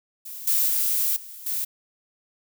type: noise with level steps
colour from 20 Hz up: violet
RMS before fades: -37 / -21 / -23 / -41 / -27 dBFS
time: 0.25-1.65 s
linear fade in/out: 10 ms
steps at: 0.47 / 0.68 / 1.16 / 1.46 s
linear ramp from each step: 5 ms
effects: none